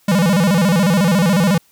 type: tone with vibrato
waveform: square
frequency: 183.3 Hz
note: F#3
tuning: 16 cents flat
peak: -12 dBFS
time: 0.08-1.58 s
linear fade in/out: 5 ms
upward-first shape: square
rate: 14 Hz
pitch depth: 170 cents each way
effects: white hiss -55 dBFS RMS until 1.71 s

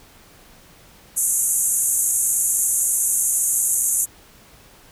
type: band-pass noise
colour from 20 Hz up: white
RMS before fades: -20 dBFS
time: 1.16-4.06 s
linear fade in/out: 20 ms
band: 6500 to 12000 Hz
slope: 96 dB/octave
effects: pink hiss -49 dBFS RMS until 4.91 s

